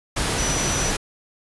sine tone in noise, 5920 Hz, F#8, in tune, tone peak -26 dBFS, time 0.38-0.91 s, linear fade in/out 10 ms, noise pink, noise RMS -23 dBFS, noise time 0.16-0.97 s, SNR -6 dB, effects resampled to 24000 Hz

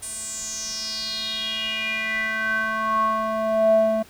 square tone with band-pass filter sweep, 220 Hz, A3, in tune, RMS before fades -24 dBFS, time 0.02-4.03 s, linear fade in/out 10 ms, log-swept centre 9300 to 530 Hz, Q 6.2, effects pink hiss -49 dBFS RMS until 4.09 s

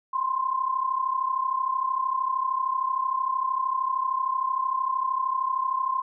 sine tone pair together, 1024.9 / 1058 Hz, C6 / C6, -36 / +19 cents, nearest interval minor second, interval 55 cents, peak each -28 / -25 dBFS, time 0.13-6.02 s, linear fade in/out 10 ms, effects none

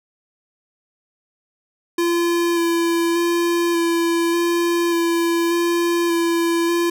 square tone with vibrato, 340 Hz, F4, 46 cents flat, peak -17 dBFS, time 1.98-6.9 s, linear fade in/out 5 ms, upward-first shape square, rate 0.85 Hz, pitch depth 13 cents each way, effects none

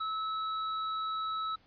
triangle tone with hard clipping, 1300 Hz, E6, 24 cents flat, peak -34 dBFS, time 0-1.56 s, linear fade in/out 10 ms, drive 17 dB, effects pink hiss -65 dBFS RMS until 1.66 s + resampled to 11025 Hz

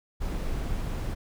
brown noise, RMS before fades -30 dBFS, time 0.2-1.15 s, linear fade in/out 20 ms, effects none

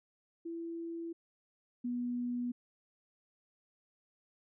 sine tone pair in turn, 334.2 / 243.9 Hz, E4 / B3, +24 / -21 cents, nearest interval perfect fourth, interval 545 cents, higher first, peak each -38 / -33 dBFS, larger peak second, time 0.45-1.13 / 1.84-2.52 s, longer neither, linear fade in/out 10 ms, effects none

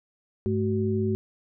sine tone cluster, 102.1 / 216.4 / 375.8 Hz, G#2 / A3 / F#4, -29 / -29 / +27 cents, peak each -27 dBFS, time 0.46-1.15 s, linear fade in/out 0 ms, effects none

